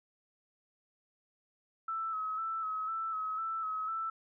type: tone with vibrato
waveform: sine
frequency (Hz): 1302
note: E6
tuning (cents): -22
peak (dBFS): -33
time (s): 1.88-4.1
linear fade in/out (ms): 5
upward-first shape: square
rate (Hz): 2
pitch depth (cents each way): 30
effects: none